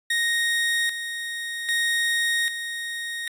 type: tone with tremolo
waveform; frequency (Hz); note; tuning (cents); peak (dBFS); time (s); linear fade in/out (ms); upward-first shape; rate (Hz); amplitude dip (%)
30% pulse; 1864.7; A#6; 0; -18; 0.1-3.28; 5; square; 0.63; 60
effects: resampled to 32000 Hz